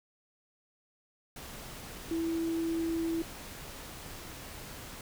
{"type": "tone in noise", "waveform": "sine", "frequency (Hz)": 329.6, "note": "E4", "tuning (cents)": 0, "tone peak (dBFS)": -29, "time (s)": [2.11, 3.22], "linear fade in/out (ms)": 2, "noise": "pink", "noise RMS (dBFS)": -45, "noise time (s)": [1.36, 5.01], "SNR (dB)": 13, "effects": []}